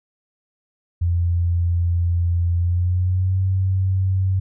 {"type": "tone with pitch glide", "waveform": "sine", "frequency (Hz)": [86.3, 94.66], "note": ["F2", "F#2"], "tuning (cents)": [-20, 40], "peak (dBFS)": -16, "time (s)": [1.01, 4.4], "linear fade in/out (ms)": 10, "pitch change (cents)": 160, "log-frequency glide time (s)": [2.56, 3.4], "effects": []}